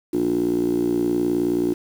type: tone with band-pass filter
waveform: 10% pulse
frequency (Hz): 59.1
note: A#1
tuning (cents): +24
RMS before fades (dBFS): -21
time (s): 0.13-1.74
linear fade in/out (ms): 10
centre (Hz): 330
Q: 9
effects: 7-bit